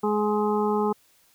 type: harmonic tone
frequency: 210 Hz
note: G#3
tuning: 19 cents sharp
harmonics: 1 / 2 / 4 / 5 / 6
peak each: -26 / -24 / -28 / -32 / -34 dBFS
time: 0.03-0.93 s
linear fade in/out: 10 ms
effects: white hiss -61 dBFS RMS until 1.34 s